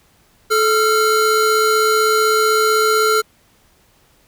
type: tone pair together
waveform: square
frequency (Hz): 433.4 / 1376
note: A4 / F6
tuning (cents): -26 / -26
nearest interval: octave + minor sixth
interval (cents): 2000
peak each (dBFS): -16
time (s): 0.5-3.22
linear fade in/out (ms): 20
effects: pink hiss -55 dBFS RMS until 4.27 s